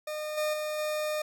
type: tone with level steps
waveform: 40% pulse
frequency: 609 Hz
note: D#5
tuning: 37 cents flat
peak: -32 / -26 / -30 / -28 dBFS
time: 0.07-1.22 s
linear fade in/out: 5 ms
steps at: 0.37 / 0.53 / 0.78 s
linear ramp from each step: 10 ms
effects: none